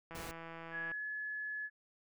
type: click train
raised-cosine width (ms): 0.5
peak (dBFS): -33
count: 134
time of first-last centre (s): 0.11-0.916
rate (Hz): 165
type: noise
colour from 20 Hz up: pink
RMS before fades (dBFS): -47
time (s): 0.15-0.31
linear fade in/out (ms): 0
type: tone with pitch glide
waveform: sine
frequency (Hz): 1681 to 1707.4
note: G#6 to G#6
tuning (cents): +20 to +47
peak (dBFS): -38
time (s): 0.71-1.7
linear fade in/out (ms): 50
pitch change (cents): +27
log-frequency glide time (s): 0.81-1.05
effects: none